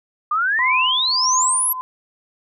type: exponential sweep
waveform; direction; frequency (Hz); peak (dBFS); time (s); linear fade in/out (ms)
sine; up; 1181 to 11910; -16; 0.31-1.73; 5
type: tone with tremolo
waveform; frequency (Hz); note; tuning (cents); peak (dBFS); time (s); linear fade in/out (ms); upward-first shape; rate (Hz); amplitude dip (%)
sine; 1022; C6; -41; -17; 0.59-1.81; 0; sine; 1.6; 75
effects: none